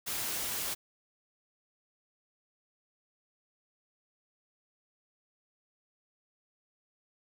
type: noise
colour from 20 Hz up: white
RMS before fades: -35 dBFS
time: 0.06-0.75 s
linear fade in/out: 20 ms
effects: none